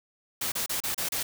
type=noise bursts; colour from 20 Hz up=white; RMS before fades=-30 dBFS; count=6; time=0.41-1.23 s; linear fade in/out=5 ms; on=110 ms; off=32 ms; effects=none